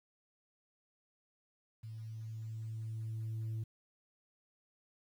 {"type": "tone with level ramp", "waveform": "sine", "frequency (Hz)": 111.1, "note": "A2", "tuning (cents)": 17, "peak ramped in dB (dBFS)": [-43, -33], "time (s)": [1.83, 3.64], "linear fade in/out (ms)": 10, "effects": ["tanh soft clip ceiling -35 dBFS", "11-bit"]}